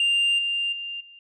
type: tone with level steps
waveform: sine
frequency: 2794 Hz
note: F7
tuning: in tune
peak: -16 / -22 / -30 / -45 dBFS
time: 0-1.19 s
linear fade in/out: 2 ms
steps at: 0.38 / 0.72 / 1 s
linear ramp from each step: 10 ms
effects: tanh soft clip ceiling -17 dBFS